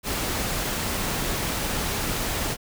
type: noise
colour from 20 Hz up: pink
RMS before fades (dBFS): -27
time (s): 0.03-2.57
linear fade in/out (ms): 50
effects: none